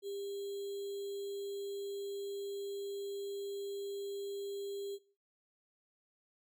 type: tone with sample-and-hold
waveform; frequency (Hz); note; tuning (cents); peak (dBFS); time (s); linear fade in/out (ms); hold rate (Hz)
sine; 399; G4; +31; -38; 0.02-4.99; 50; 3675
effects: noise-tail reverb RT60 0.5 s tail -22 dB re dry